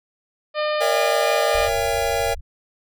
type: harmonic tone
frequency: 605 Hz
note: D#5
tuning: 49 cents flat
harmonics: 1 / 2 / 3 / 4 / 5 / 6 / 7 / 8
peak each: -21 / -27 / -31 / -33 / -35 / -37 / -38 / -39 dBFS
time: 0.54-1.7 s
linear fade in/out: 50 ms
type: chord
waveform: square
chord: A# diminished seventh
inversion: none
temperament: just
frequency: 466.2 / 559.4 / 671.3 / 805.5 Hz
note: A#4 / C#5 / E5 / G5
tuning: 0 / +16 / +31 / +47 cents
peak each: -26 dBFS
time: 0.8-2.35 s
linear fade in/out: 20 ms
type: low-pass noise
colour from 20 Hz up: pink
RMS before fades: -33 dBFS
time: 1.54-2.41 s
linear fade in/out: 10 ms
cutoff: 110 Hz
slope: 96 dB/octave
effects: none